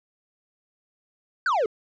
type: exponential sweep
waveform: triangle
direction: down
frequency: 1607 to 401.4 Hz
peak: -18 dBFS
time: 1.46-1.66 s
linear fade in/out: 2 ms
effects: resampled to 16000 Hz + 10-bit